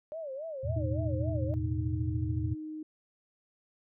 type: tone with vibrato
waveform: sine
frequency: 587.3 Hz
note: D5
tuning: in tune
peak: -36 dBFS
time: 0.12-1.54 s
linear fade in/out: 0 ms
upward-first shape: sine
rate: 3.6 Hz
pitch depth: 200 cents each way
type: chord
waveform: sine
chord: E suspended fourth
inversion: none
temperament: just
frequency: 82.41 / 109.88 / 123.61 Hz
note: E2 / A2 / B2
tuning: 0 / -2 / +2 cents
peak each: -33 / -33 / -35 dBFS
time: 0.63-2.55 s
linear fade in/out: 20 ms
type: tone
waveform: sine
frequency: 310 Hz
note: D#4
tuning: 6 cents flat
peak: -37 dBFS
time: 0.76-2.83 s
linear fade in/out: 5 ms
effects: none